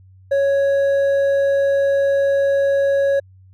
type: tone with hard clipping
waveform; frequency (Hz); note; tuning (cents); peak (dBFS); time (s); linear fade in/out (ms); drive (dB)
sine; 554.4; C#5; 0; -15; 0.31-3.2; 10; 4
effects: added 94 Hz sine -44 dBFS peak until 3.53 s